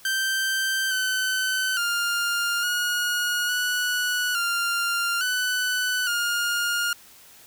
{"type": "tone with pitch steps", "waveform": "sawtooth", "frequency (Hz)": [1560, 1521, 1404, 1444, 1473, 1394, 1497, 1417], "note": ["G6", "F#6", "F6", "F#6", "F#6", "F6", "F#6", "F6"], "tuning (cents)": [-9, 47, 9, -43, -8, -4, 20, 25], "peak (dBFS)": -19, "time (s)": [0.05, 6.93], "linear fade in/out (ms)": 2, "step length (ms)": 860, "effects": ["white hiss -50 dBFS RMS until 7.46 s"]}